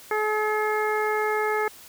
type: harmonic tone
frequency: 427 Hz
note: G#4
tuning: 48 cents sharp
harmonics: 1 / 2 / 3 / 4 / 5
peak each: -25 / -28 / -30 / -31 / -32 dBFS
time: 0.11-1.68 s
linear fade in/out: 2 ms
effects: white hiss -47 dBFS RMS until 1.88 s